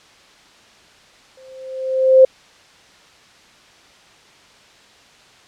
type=tone with exponential growth; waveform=sine; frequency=523.3 Hz; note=C5; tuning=in tune; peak=-3 dBFS; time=1.37-2.25 s; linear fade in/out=5 ms; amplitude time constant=190 ms; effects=white hiss -48 dBFS RMS until 5.47 s + low-pass 5000 Hz 12 dB/octave